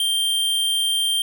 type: tone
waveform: square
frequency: 3168 Hz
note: G7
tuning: 18 cents sharp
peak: -19 dBFS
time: 0-1.22 s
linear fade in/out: 2 ms
effects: none